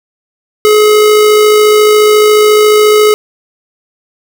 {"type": "tone with amplitude modulation", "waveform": "square", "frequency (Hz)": 424.2, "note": "G#4", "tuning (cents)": 37, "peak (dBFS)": -3, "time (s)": [0.65, 3.14], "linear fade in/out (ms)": 0, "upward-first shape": "sine", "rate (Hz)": 54.2, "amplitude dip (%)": 25, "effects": []}